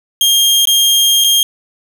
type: tone with dropouts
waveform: sawtooth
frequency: 3220 Hz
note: G7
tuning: 46 cents sharp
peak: -5 dBFS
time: 0.21-1.43 s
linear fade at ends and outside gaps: 1 ms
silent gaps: 0.654-0.672 / 1.24-1.244 s
effects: none